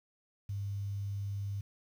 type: tone with quantisation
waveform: sine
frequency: 100 Hz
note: G2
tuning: 35 cents sharp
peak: -34 dBFS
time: 0.49-1.61 s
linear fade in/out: 5 ms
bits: 10
effects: none